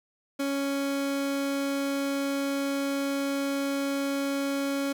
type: tone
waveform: 30% pulse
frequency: 277.8 Hz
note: C#4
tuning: 4 cents sharp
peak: -24 dBFS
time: 0.39-4.93 s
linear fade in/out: 10 ms
effects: none